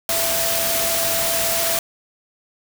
sine tone in noise, 667 Hz, E5, 20 cents sharp, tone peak -25 dBFS, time 0.09-1.79 s, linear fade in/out 2 ms, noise white, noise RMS -21 dBFS, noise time 0.09-1.79 s, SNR -7 dB, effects none

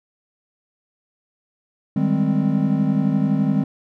triangle chord, Ab major seventh, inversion second, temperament equal, 155.56 / 196 / 207.7 / 261.6 Hz, Eb3 / G3 / Ab3 / C4, 0 / 0 / 0 / 0 cents, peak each -20 dBFS, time 1.96-3.64 s, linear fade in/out 5 ms, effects none

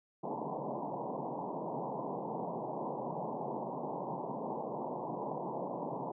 white band-pass noise, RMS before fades -39 dBFS, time 0.23-6.12 s, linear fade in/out 10 ms, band 130 to 1000 Hz, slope 96 dB/octave, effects none

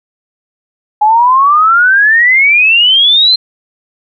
sine exponential sweep, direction up, 830 to 4169 Hz, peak -4 dBFS, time 1.01-3.36 s, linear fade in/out 10 ms, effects none

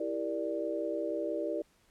sine chord, E half-diminished seventh, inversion none, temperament equal with one note detuned, 329.6 / 395.6 / 466.2 / 587.3 Hz, E4 / G4 / Bb4 / D5, 0 / +16 / 0 / 0 cents, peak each -36 / -39 / -38 / -35 dBFS, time 0-1.62 s, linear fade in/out 5 ms, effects pink hiss -68 dBFS RMS until 1.9 s + low-pass 12000 Hz 12 dB/octave

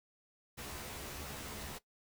pink noise with comb filter, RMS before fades -45 dBFS, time 0.57-1.79 s, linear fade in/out 20 ms, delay 14 ms, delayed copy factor +1, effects noise-tail reverb RT60 0.1 s tail -17 dB re dry

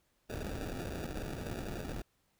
pink noise with sample-and-hold, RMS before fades -40 dBFS, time 0.29-2.02 s, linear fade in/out 10 ms, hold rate 1050 Hz, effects pink hiss -75 dBFS RMS until 2.39 s

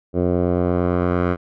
10% pulse tone with low-pass filter sweep, 88.8 Hz, F2, 29 cents sharp, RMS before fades -19 dBFS, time 0.13-1.37 s, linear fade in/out 50 ms, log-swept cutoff 520 to 1500 Hz, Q 1.3, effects none

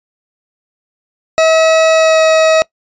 40% pulse tone with pitch glide, 643 to 637.8 Hz, E5 to D#5, -43 to +43 cents, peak -6 dBFS, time 1.38-2.62 s, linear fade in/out 0 ms, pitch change -14 cents, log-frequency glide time 1.93-2.21 s, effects noise-tail reverb RT60 0.1 s tail -22 dB re dry + resampled to 16000 Hz

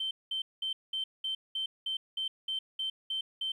sine tone bursts, 3106 Hz, G7, 17 cents flat, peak -30 dBFS, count 12, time 0-3.52 s, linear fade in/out 5 ms, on 110 ms, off 200 ms, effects tanh soft clip ceiling -26 dBFS + 11-bit

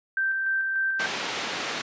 sine tone with tremolo, 1564 Hz, G6, 4 cents flat, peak -22 dBFS, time 0.17-1.06 s, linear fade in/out 2 ms, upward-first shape square, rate 3.4 Hz, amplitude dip 25%
white band-pass noise, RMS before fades -31 dBFS, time 0.99-1.82 s, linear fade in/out 10 ms, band 190 to 3300 Hz, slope 12 dB/octave
effects resampled to 16000 Hz

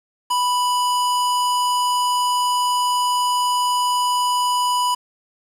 square tone with low-pass filter, 988 Hz, B5, in tune, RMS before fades -19 dBFS, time 0.3-4.95 s, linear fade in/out 10 ms, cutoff 11000 Hz, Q 0.96, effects 7-bit

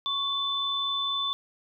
sine tone pair together, 1109 / 3516 Hz, C#6 / A7, 0 / -2 cents, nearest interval octave + minor sixth, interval 1998 cents, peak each -32 / -27 dBFS, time 0.06-1.33 s, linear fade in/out 0 ms, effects none

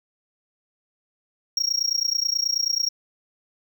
triangle tone with amplitude modulation, 5588 Hz, F8, in tune, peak -16 dBFS, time 1.57-2.89 s, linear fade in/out 2 ms, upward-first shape sine, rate 29.3 Hz, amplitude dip 95%, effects none

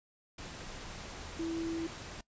sine tone in noise, 329.6 Hz, E4, in tune, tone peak -33 dBFS, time 1.39-1.87 s, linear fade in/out 5 ms, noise pink, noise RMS -45 dBFS, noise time 0.38-2.21 s, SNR +9 dB, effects noise-tail reverb RT60 0.1 s tail -20 dB re dry + resampled to 16000 Hz

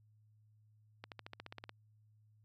accelerating click train, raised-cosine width 0.3 ms, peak -30 dBFS, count 11, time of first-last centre 1.04-1.694 s, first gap 78 ms, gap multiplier 0.96, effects added 107 Hz sine -65 dBFS peak until 2.44 s

